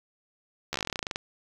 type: slowing click train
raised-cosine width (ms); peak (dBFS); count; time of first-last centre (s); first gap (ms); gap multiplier
0.2; -13; 17; 0.73-1.159; 13; 1.09
effects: 7-bit